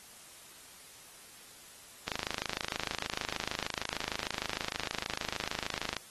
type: click train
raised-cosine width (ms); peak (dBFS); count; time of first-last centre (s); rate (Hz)
0.2; -15; 104; 2.08-5.967; 26.5
effects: white hiss -53 dBFS RMS until 6.1 s + AAC 32 kbps